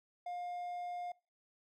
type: tone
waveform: triangle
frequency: 709 Hz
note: F5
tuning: 26 cents sharp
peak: -37 dBFS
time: 0.26-1.12 s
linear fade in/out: 5 ms
effects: noise-tail reverb RT60 0.3 s tail -23 dB re dry